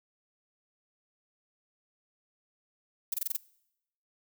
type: noise bursts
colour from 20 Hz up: violet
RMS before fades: -30 dBFS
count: 6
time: 3.12-3.366 s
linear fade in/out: 5 ms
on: 21 ms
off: 24 ms
effects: noise-tail reverb RT60 0.8 s tail -22 dB re dry